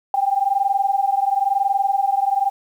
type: tone pair together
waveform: sine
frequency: 781 / 802 Hz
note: G5 / G5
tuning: -7 / +39 cents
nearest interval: unison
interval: 46 cents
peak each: -19 dBFS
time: 0.14-2.5 s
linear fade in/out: 2 ms
effects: 8-bit